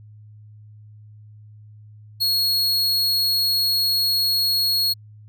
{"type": "tone", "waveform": "45% pulse", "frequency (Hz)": 4317, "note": "C#8", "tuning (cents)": -47, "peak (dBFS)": -17, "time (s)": [2.2, 4.94], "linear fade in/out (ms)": 20, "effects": ["added 106 Hz sine -42 dBFS peak until 5.28 s"]}